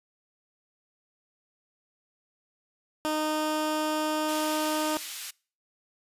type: tone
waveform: 15% pulse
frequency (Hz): 308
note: D#4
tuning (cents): -17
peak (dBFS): -20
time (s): 3.05-4.97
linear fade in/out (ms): 0
type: high-pass noise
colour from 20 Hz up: pink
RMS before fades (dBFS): -38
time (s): 4.28-5.31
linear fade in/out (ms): 10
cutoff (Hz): 2600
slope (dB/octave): 12
effects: noise-tail reverb RT60 0.4 s tail -25 dB re dry + resampled to 32000 Hz